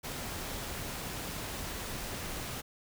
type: noise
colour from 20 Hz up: pink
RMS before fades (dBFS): -39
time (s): 0.03-2.62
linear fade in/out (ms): 20
effects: none